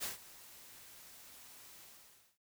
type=noise with ADSR envelope; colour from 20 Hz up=white; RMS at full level=-38 dBFS; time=0-2.38 s; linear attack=32 ms; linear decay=140 ms; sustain=-18 dB; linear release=570 ms; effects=noise-tail reverb RT60 0.1 s tail -17 dB re dry